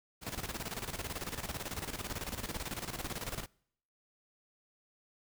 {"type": "noise with tremolo", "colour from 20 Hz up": "pink", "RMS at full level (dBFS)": -38, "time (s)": [0.21, 3.47], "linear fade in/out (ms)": 50, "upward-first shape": "square", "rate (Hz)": 18, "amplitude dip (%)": 70, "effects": ["noise-tail reverb RT60 0.7 s tail -26 dB re dry"]}